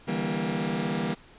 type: chord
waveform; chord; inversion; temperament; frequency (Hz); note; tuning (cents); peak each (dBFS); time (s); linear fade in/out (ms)
sawtooth; E half-diminished seventh; third; just; 148.33 / 164.81 / 197.78 / 237.3; D3 / E3 / G3 / Bb3; +18 / 0 / +16 / +31; -32 / -28 / -27 / -27; 0.07-1.15; 20
effects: pink hiss -53 dBFS RMS until 1.38 s + resampled to 8000 Hz